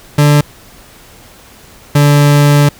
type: tone pair in turn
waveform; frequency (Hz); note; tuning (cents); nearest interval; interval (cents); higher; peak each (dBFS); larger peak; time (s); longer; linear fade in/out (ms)
40% pulse; 146.83 / 145.23; D3 / D3; 0 / -19; unison; 19; first; -4; neither; 0.18-0.41 / 1.95-2.69; second; 5
effects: pink hiss -39 dBFS RMS until 2.79 s